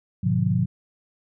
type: chord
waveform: sine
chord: G# diminished seventh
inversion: none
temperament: just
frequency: 103.83 / 124.59 / 149.51 / 179.41 Hz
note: G#2 / B2 / D3 / F3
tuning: 0 / +16 / +31 / +47 cents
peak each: -25 / -24 / -26 / -23 dBFS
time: 0.23-0.66 s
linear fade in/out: 10 ms
effects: none